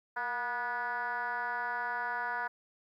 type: tone with frequency modulation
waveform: sine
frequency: 1216 Hz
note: D#6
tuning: 40 cents flat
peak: -31 dBFS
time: 0.16-2.48 s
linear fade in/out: 10 ms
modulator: 249 Hz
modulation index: 2
effects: tanh soft clip ceiling -27 dBFS + 12-bit